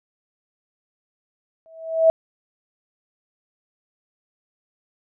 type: tone with exponential growth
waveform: sine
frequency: 650 Hz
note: E5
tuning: 24 cents flat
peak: -8 dBFS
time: 1.66-2.1 s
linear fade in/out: 0 ms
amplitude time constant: 94 ms
effects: none